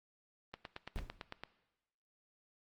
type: click train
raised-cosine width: 0.3 ms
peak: -27 dBFS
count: 9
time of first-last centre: 0.54-1.436 s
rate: 8.93 Hz
type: noise with exponential decay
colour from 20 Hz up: brown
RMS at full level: -38 dBFS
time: 0.96-1.25 s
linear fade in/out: 0 ms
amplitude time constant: 61 ms
effects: noise-tail reverb RT60 1.0 s tail -17 dB re dry + Opus 24 kbps